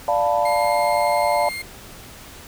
sine chord, B half-diminished seventh, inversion first, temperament equal, 587.3 / 698.5 / 880 / 987.8 Hz, D5 / F5 / A5 / B5, 0 / 0 / 0 / 0 cents, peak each -21 / -21 / -22 / -26 dBFS, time 0.08-1.49 s, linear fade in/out 2 ms
35% pulse tone, 2118 Hz, C7, 21 cents sharp, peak -26 dBFS, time 0.45-1.62 s, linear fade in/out 5 ms
effects pink hiss -41 dBFS RMS until 2.47 s

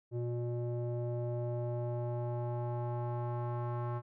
square tone with low-pass filter sweep, 120.3 Hz, B2, 45 cents flat, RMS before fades -36 dBFS, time 0.11-4.02 s, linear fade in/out 50 ms, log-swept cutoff 450 to 1100 Hz, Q 2.6, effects none

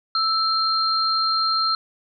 sine tone pair together, 1318.5 / 4186 Hz, E6 / C8, 0 / 0 cents, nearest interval octave + minor sixth, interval 2000 cents, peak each -21 dBFS, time 0.15-1.75 s, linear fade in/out 2 ms, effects none

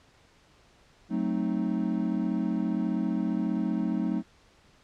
triangle chord, F# diminished seventh, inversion none, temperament equal, 185 / 220 / 261.6 / 311.1 Hz, F#3 / A3 / C4 / Eb4, 0 / 0 / 0 / 0 cents, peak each -29 / -28 / -31 / -30 dBFS, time 1.09-4.23 s, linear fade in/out 50 ms, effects pink hiss -60 dBFS RMS until 4.83 s + low-pass 6000 Hz 12 dB/octave

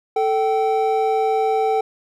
triangle tone pair together, 440.1 / 773 Hz, A4 / G5, 0 / -24 cents, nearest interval minor seventh, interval 976 cents, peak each -17 dBFS, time 0.16-1.81 s, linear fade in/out 5 ms, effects none

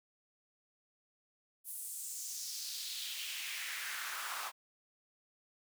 pink noise with high-pass filter sweep, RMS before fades -42 dBFS, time 1.64-4.52 s, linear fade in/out 50 ms, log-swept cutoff 11000 to 990 Hz, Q 2.4, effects none

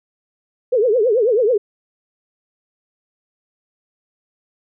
sine tone with vibrato, 460 Hz, A#4, 23 cents flat, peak -12 dBFS, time 0.72-1.58 s, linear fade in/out 10 ms, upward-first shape triangle, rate 9.2 Hz, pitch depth 260 cents each way, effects none

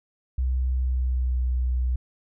sine tone with pitch glide, 63.8 to 62.41 Hz, C2 to B1, -43 to +19 cents, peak -21 dBFS, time 0.38-1.96 s, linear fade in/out 5 ms, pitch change -38 cents, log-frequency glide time 0.75-1.43 s, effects none

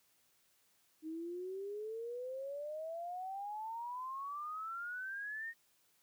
sine exponential sweep, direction up, 310.4 to 1864.7 Hz, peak -40 dBFS, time 1.02-5.54 s, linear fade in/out 50 ms, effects white hiss -73 dBFS RMS until 6.02 s + high-pass 60 Hz 12 dB/octave

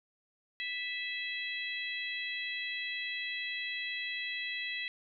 harmonic tone with a mistuned harmonic, 659.3 Hz, E5, in tune, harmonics 3 / 4 / 5 / 6, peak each -38 / -40 / -42 / -44 dBFS, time 0.6-4.88 s, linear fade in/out 0 ms, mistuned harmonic 4, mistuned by -19 cents, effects none

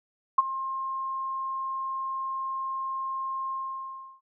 sine tone with ADSR envelope, 1064 Hz, C6, 29 cents sharp, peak -13 dBFS, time 0.38-4.21 s, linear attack 7 ms, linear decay 25 ms, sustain -16 dB, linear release 690 ms, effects none

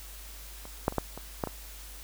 clicks, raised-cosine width 1 ms, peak -30 / -10 / -25 / -12 / -25 / -14 / -20 dBFS, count 7, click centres 0.654 / 0.881 / 0.924 / 0.983 / 1.176 / 1.438 / 1.473 s, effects added 50 Hz sine -45 dBFS peak until 2.03 s + white hiss -48 dBFS RMS until 2.03 s

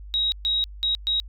sine tone bursts at uneven times, 3809 Hz, A#7, 37 cents sharp, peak -20 dBFS, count 4, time 0.14-0.32 / 0.45-0.64 / 0.83-0.95 / 1.07-1.2 s, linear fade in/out 0 ms, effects added 50 Hz sine -37 dBFS peak until 1.28 s

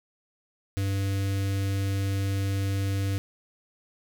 square tone with notch filter, 98 Hz, G2, in tune, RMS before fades -27 dBFS, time 0.77-3.18 s, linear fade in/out 0 ms, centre 910 Hz, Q 0.87, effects none

